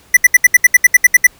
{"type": "tone bursts", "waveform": "square", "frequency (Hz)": 1975.5, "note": "B6", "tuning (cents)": 0, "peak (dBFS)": -3, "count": 12, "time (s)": [0.14, 1.269], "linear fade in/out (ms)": 5, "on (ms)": 29, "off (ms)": 71, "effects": ["pink hiss -47 dBFS RMS until 1.39 s"]}